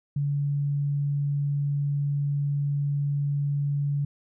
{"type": "tone", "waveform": "sine", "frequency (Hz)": 143, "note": "D3", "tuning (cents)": -46, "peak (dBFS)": -23, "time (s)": [0.16, 4.05], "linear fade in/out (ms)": 5, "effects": []}